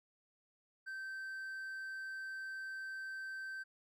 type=tone; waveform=triangle; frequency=1553 Hz; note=G6; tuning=17 cents flat; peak=-40 dBFS; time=0.86-3.64 s; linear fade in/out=20 ms; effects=none